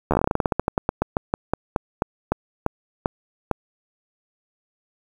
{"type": "slowing click train", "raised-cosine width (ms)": 1, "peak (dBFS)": -5, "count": 28, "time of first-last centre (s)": [0.11, 3.513], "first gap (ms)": 12, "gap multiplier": 1.15, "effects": ["7-bit"]}